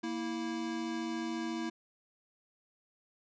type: tone pair together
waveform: square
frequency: 233.1 / 327.2 Hz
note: A#3 / E4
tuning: 0 / -13 cents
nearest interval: tritone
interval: 587 cents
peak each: -39 / -37 dBFS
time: 0.03-1.7 s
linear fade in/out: 10 ms
effects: resampled to 16000 Hz